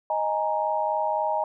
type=chord; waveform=sine; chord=D# suspended fourth; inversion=none; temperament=just; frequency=622.3 / 829.7 / 933.4 Hz; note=D#5 / G#5 / A#5; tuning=0 / -2 / +2 cents; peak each=-27 dBFS; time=0.1-1.44 s; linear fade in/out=2 ms; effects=none